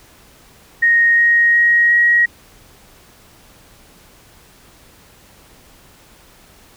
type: tone with pitch steps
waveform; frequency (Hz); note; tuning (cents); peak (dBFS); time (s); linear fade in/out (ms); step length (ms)
sine; 1864.7 / 1875.5 / 1886.4 / 1897.3; A#6 / A#6 / A#6 / A#6; 0 / +10 / +20 / +30; -9; 0.82-2.26; 10; 360
effects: pink hiss -47 dBFS RMS until 6.76 s